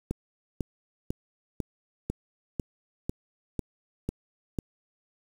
click train, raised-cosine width 3 ms, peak -16 dBFS, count 10, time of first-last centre 0.11-4.588 s, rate 2.01 Hz, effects 7-bit

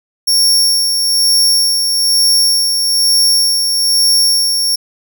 sawtooth tone with tremolo, 5500 Hz, F8, 27 cents flat, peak -5 dBFS, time 0.27-4.76 s, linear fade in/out 10 ms, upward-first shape sine, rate 1.1 Hz, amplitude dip 40%, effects none

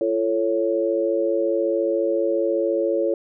sine chord, F augmented, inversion none, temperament equal with one note detuned, 341.1 / 440 / 554.4 Hz, F4 / A4 / C#5, -41 / 0 / 0 cents, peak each -23 / -24 / -22 dBFS, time 0.01-3.14 s, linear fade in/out 2 ms, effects none

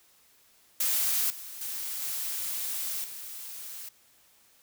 blue noise with level steps, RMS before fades -27 / -42 / -35 / -33 / -41 dBFS, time 0.8-3.89 s, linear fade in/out 5 ms, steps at 1.3 / 1.61 / 2.02 / 3.04 s, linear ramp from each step 2 ms, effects white hiss -62 dBFS RMS until 4.62 s

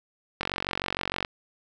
click train, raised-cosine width 0.3 ms, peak -11 dBFS, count 40, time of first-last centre 0.41-1.249 s, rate 46.5 Hz, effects none

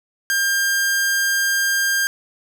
sawtooth tone pair together, 1600 / 3200 Hz, G6 / G7, +35 / +35 cents, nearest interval octave, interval 1200 cents, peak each -13 / -25 dBFS, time 0.3-2.07 s, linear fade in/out 0 ms, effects none

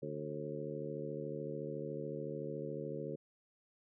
harmonic tone with a mistuned harmonic, 73.8 Hz, D2, 9 cents sharp, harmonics 2 / 3 / 4 / 5 / 6 / 7, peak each -45 / -49 / -48 / -46 / -44 / -46 dBFS, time 0.02-3.16 s, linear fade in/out 10 ms, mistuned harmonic 7, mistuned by +72 cents, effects none

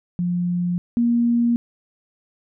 sine tone pair in turn, 176.3 / 236.5 Hz, F3 / A#3, +17 / +25 cents, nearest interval perfect fourth, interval 508 cents, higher second, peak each -19 / -15 dBFS, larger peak second, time 0.19-0.78 / 0.97-1.56 s, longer neither, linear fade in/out 0 ms, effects none

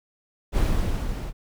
brown noise with level ramp, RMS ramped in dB -19 to -31 dBFS, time 0.52-1.33 s, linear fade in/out 50 ms, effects none

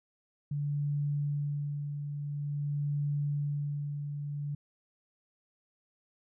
sine tone with tremolo, 145 Hz, D3, 22 cents flat, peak -28 dBFS, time 0.51-4.55 s, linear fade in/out 5 ms, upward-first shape sine, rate 0.48 Hz, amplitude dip 50%, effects none

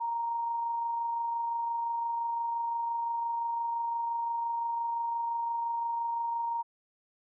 sine tone with amplitude modulation, 932.3 Hz, A#5, in tune, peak -28 dBFS, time 0-6.63 s, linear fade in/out 20 ms, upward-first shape sine, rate 25.8 Hz, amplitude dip 25%, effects none

